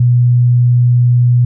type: tone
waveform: sine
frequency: 122.2 Hz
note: B2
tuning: 18 cents flat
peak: -6 dBFS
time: 0-1.45 s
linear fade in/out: 5 ms
effects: none